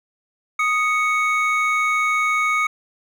triangle tone pair together, 1245.9 / 2220 Hz, D#6 / C#7, +2 / +2 cents, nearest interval minor seventh, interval 1000 cents, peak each -18 dBFS, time 0.59-2.67 s, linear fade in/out 5 ms, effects none

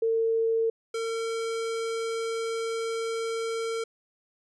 sine / square tone pair in turn, 452.3 / 454.3 Hz, A4 / A#4, +48 / -45 cents, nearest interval unison, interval 7 cents, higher second, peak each -22 / -29 dBFS, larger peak first, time 0.02-0.7 / 0.94-3.84 s, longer second, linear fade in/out 5 ms, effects resampled to 22050 Hz

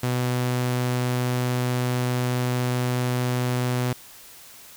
sawtooth tone, 124.6 Hz, B2, 16 cents sharp, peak -18 dBFS, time 0.03-3.93 s, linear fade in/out 5 ms, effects white hiss -46 dBFS RMS until 4.76 s

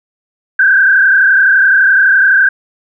sine tone with frequency modulation, 1568 Hz, G6, in tune, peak -5 dBFS, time 0.59-2.49 s, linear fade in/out 5 ms, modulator 31.8 Hz, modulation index 2, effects none

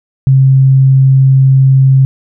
sine tone, 133.7 Hz, C3, 38 cents sharp, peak -3 dBFS, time 0.27-2.05 s, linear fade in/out 0 ms, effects none

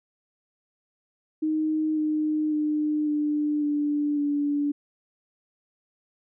sine tone with pitch steps, 311.1 / 306.6 / 302.2 / 297.9 / 293.6 / 289.4 Hz, D#4 / D#4 / D4 / D4 / D4 / D4, 0 / -25 / +50 / +25 / 0 / -25 cents, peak -22 dBFS, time 1.42-4.72 s, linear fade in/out 10 ms, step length 550 ms, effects none

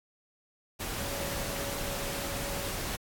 sine tone in noise, 560 Hz, C#5, 18 cents sharp, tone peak -40 dBFS, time 0.98-2.71 s, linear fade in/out 20 ms, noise pink, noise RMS -35 dBFS, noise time 0.79-2.97 s, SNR -8 dB, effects AAC 64 kbps

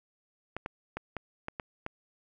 clicks, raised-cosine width 0.5 ms, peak -20 dBFS, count 7, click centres 0.566 / 0.661 / 0.97 / 1.167 / 1.484 / 1.598 / 1.864 s, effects none

